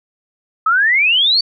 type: exponential sweep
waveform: sine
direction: up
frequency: 1257 to 4600 Hz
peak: -10 dBFS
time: 0.66-1.41 s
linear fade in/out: 5 ms
effects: none